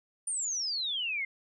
sine exponential sweep, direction down, 9340 to 2069 Hz, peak -30 dBFS, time 0.27-1.25 s, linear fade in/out 5 ms, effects none

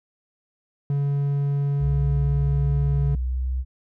triangle tone, 141.5 Hz, C#3, 36 cents sharp, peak -18 dBFS, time 0.9-3.15 s, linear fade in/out 2 ms
sine tone with vibrato, 63.4 Hz, B1, 46 cents sharp, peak -22 dBFS, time 1.79-3.65 s, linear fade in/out 50 ms, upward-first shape sine, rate 1.3 Hz, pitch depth 21 cents each way
effects none

